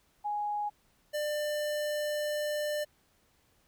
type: tone pair in turn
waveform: sine / square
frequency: 830.6 / 596.4 Hz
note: G#5 / D5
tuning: 0 / +27 cents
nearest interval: tritone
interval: 573 cents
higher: first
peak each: -30 / -31 dBFS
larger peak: first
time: 0.24-0.7 / 1.13-2.85 s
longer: second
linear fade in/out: 20 ms
effects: pink hiss -69 dBFS RMS until 3.67 s